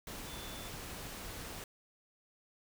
sine tone in noise, 3496 Hz, A7, 12 cents flat, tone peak -52 dBFS, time 0.27-0.68 s, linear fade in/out 2 ms, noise pink, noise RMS -45 dBFS, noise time 0.07-1.64 s, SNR -10 dB, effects none

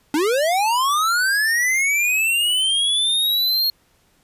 square linear sweep, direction up, 280.9 to 4284 Hz, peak -17 dBFS, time 0.14-3.7 s, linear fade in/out 2 ms, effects pink hiss -60 dBFS RMS until 4.23 s + resampled to 32000 Hz

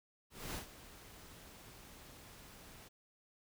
pink noise with ADSR envelope, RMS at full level -42 dBFS, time 0.3-2.89 s, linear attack 240 ms, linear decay 120 ms, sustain -14 dB, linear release 18 ms, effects none

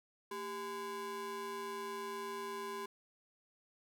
square ring-modulated tone, 311.1 Hz, D#4, in tune, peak -38 dBFS, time 0.31-2.86 s, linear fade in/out 5 ms, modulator 708 Hz, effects none

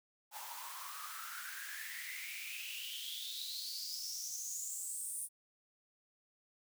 white noise with high-pass filter sweep, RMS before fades -44 dBFS, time 0.31-5.29 s, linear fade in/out 50 ms, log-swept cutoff 840 to 9700 Hz, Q 8.7, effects none

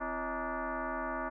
sine tone with frequency modulation, 260.2 Hz, C4, 9 cents flat, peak -33 dBFS, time 0-1.3 s, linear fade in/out 20 ms, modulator 299 Hz, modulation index 4.4, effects none

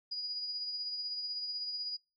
sine tone with tremolo, 4900 Hz, D#8, 27 cents flat, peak -34 dBFS, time 0.11-1.97 s, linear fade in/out 10 ms, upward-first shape triangle, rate 16 Hz, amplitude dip 45%, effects noise-tail reverb RT60 0.3 s tail -25 dB re dry

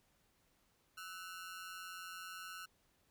sawtooth ring-modulated tone, 1400 Hz, F6, 4 cents sharp, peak -40 dBFS, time 0.97-2.66 s, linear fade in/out 10 ms, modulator 89.3 Hz, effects pink hiss -75 dBFS RMS until 3.1 s

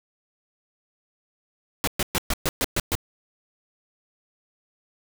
pink noise bursts, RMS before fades -23 dBFS, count 8, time 1.84-2.952 s, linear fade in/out 0 ms, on 34 ms, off 120 ms, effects none

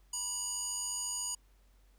square tone with band-pass filter, 971 Hz, B5, 30 cents flat, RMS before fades -37 dBFS, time 0.13-1.35 s, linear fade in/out 5 ms, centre 7600 Hz, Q 7.4, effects added 47 Hz sine -61 dBFS peak until 1.98 s + pink hiss -72 dBFS RMS until 1.98 s

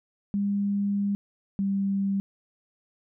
sine tone pair in turn, 201.3 / 196.82 Hz, G3 / G3, +46 / +7 cents, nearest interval unison, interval 39 cents, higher first, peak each -23 dBFS, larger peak neither, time 0.34-1.15 / 1.59-2.2 s, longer first, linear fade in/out 0 ms, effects none

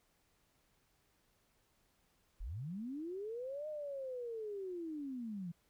sine linear two-way sweep, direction up then down, 30.87 to 618 to 163.4 Hz, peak -40 dBFS, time 2.4-5.52 s, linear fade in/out 10 ms, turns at 3.68 s, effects pink hiss -75 dBFS RMS until 5.69 s

